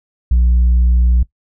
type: tone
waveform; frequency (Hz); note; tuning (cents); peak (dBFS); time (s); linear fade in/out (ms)
sine; 60.4; B1; -38; -6; 0.31-1.23; 5
effects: noise-tail reverb RT60 0.1 s tail -21 dB re dry + tanh soft clip ceiling -7 dBFS